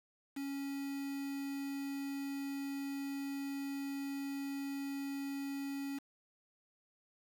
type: tone with quantisation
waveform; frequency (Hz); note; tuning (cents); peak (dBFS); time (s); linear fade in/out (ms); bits
triangle; 277.2; C#4; 0; -36; 0.36-5.99; 10; 8
effects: none